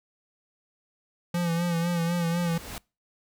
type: tone with vibrato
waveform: square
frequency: 170.8 Hz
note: F3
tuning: 38 cents flat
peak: -25 dBFS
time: 1.34-2.58 s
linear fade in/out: 5 ms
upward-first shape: sine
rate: 4 Hz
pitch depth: 47 cents each way
type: noise with exponential growth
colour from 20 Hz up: pink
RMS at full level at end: -36 dBFS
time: 1.9-2.78 s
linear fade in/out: 1 ms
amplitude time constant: 190 ms
effects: noise-tail reverb RT60 0.3 s tail -25 dB re dry